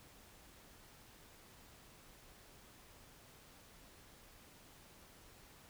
silence, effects pink hiss -61 dBFS RMS until 5.69 s

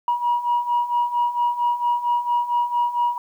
sine beating tone pair, 958 / 962.4 Hz, A#5 / B5, +47 / -45 cents, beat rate 4.4 Hz, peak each -23 / -19 dBFS, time 0.08-3.18 s, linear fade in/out 2 ms, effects tanh soft clip ceiling -13 dBFS + 9-bit

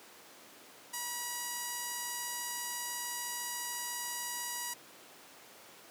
5% pulse tone with notch filter, 966 Hz, B5, 39 cents flat, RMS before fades -39 dBFS, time 0.93-4.74 s, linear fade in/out 10 ms, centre 3400 Hz, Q 1.8, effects pink hiss -54 dBFS RMS until 5.9 s + high-pass 300 Hz 12 dB/octave

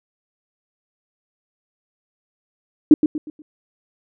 sine tone with echo, 304.5 Hz, D#4, 37 cents flat, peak -3 dBFS, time 2.91-2.94 s, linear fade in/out 2 ms, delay 120 ms, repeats 4, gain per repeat -9 dB, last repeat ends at 3.42 s, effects none

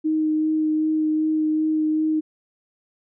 sine tone with vibrato, 311.1 Hz, D#4, in tune, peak -18 dBFS, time 0.04-2.21 s, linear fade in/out 20 ms, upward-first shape sine, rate 2.6 Hz, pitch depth 11 cents each way, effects none

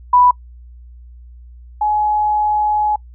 sine tone pair in turn, 987.8 / 843.7 Hz, B5 / G#5, 0 / +27 cents, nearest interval minor third, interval 273 cents, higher first, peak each -7 / -13 dBFS, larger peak first, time 0.13-0.31 / 1.81-2.96 s, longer second, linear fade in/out 5 ms, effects noise-tail reverb RT60 0.1 s tail -24 dB re dry + added 60 Hz sine -36 dBFS peak until 3.14 s

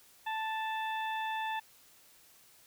harmonic tone, 880 Hz, A5, in tune, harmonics 1 / 2 / 3 / 4, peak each -34 / -40 / -44 / -46 dBFS, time 0.26-1.6 s, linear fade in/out 10 ms, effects white hiss -61 dBFS RMS until 2.66 s

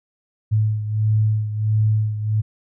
sine beating tone pair, 107.5 / 109 Hz, A2 / A2, -40 / -16 cents, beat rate 1.5 Hz, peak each -17 / -23 dBFS, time 0.51-2.42 s, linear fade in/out 20 ms, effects none

